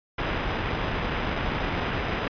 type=noise with sample-and-hold; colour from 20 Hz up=pink; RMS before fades=-28 dBFS; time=0.18-2.28 s; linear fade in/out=5 ms; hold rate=4410 Hz; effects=resampled to 11025 Hz